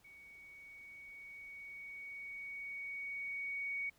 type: tone with level ramp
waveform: sine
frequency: 2239 Hz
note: C#7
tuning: 17 cents sharp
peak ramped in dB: -55 to -36 dBFS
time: 0.04-3.9 s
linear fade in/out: 10 ms
effects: pink hiss -70 dBFS RMS until 3.98 s